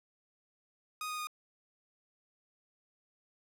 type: tone with pitch steps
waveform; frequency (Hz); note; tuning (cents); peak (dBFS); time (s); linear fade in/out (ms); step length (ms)
sawtooth; 1244.5 / 1236.6 / 1228.8; D#6 / D#6 / D#6; 0 / -11 / -22; -33; 1.01-1.271; 2; 87
effects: none